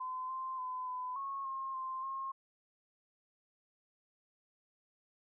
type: tone with pitch steps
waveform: sine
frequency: 1024 / 1044 / 1015 / 1007 / 1095 / 1070 / 1047 / 1074 Hz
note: C6 / C6 / B5 / B5 / C#6 / C6 / C6 / C6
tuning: -38 / -4 / +47 / +33 / -22 / +38 / +1 / +45 cents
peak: -37 dBFS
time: 0-2.32 s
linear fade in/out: 10 ms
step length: 290 ms
effects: none